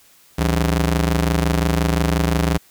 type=ring-modulated tone; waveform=sawtooth; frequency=116.54 Hz; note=A#2; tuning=in tune; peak=-9 dBFS; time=0.38-2.58 s; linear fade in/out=10 ms; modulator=45.4 Hz; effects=white hiss -52 dBFS RMS until 2.7 s